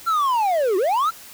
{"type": "linear two-way sweep", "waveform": "triangle", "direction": "down then up", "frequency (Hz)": [1382, 349.2, 1382], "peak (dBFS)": -15, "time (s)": [0.06, 1.11], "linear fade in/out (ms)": 20, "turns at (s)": 0.77, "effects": ["white hiss -42 dBFS RMS until 1.33 s"]}